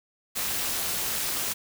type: noise with amplitude modulation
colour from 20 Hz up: white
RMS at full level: -26 dBFS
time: 0.35-1.54 s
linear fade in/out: 20 ms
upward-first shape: sine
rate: 293 Hz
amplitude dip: 65%
effects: none